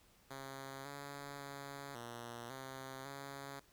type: tone with pitch steps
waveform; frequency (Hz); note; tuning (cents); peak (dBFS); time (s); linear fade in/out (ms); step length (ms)
5% pulse; 135.6 / 141.4 / 139.9 / 118.5 / 133 / 138.8; C#3 / C#3 / C#3 / A#2 / C3 / C#3; -38 / +35 / +16 / +29 / +29 / +3; -35; 0.3-3.6; 10; 550
effects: pink hiss -68 dBFS RMS until 3.72 s